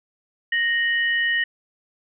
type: tone pair together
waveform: sine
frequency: 1863.9 / 2961 Hz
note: A#6 / F#7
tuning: -1 / +1 cents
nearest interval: minor sixth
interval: 802 cents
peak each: -19 / -27 dBFS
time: 0.52-1.44 s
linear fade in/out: 5 ms
effects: none